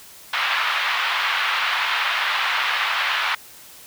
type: band-pass noise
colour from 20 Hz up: pink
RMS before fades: -22 dBFS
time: 0.33-3.35 s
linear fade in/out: 5 ms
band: 1000 to 3500 Hz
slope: 24 dB/octave
effects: white hiss -44 dBFS RMS until 3.86 s